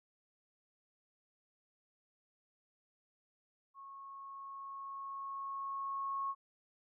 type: tone with level ramp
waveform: sine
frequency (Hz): 1096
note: C#6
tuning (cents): -20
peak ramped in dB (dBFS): -49 to -34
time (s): 3.74-6.35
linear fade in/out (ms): 50
effects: none